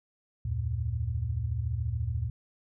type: tone cluster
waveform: sine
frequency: 73.5 / 87.5 / 114.5 Hz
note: D2 / F2 / A#2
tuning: +2 / +4 / -31 cents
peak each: -33 / -34 / -31 dBFS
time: 0.45-2.3 s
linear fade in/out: 5 ms
effects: none